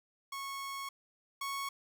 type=tone pair in turn; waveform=sawtooth; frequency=1100 / 1105.6 Hz; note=C#6 / C#6; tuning=-14 / -5 cents; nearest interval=unison; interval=9 cents; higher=second; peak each=-35 / -32 dBFS; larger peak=second; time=0.32-0.89 / 1.41-1.69 s; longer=first; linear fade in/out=5 ms; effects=11-bit